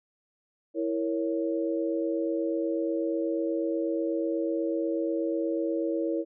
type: chord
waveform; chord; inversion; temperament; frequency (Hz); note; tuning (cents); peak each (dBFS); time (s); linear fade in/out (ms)
sine; A# diminished; second; equal; 329.6 / 466.2 / 554.4; E4 / A#4 / C#5; 0 / 0 / 0; -28 / -32 / -32; 0.74-6.25; 50
effects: none